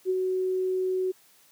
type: tone with ADSR envelope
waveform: sine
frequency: 372.4 Hz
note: F#4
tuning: 11 cents sharp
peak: -21 dBFS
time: 0.05-1.12 s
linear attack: 46 ms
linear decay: 37 ms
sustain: -3 dB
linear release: 15 ms
effects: white hiss -59 dBFS RMS until 1.51 s + high-pass 100 Hz 12 dB/octave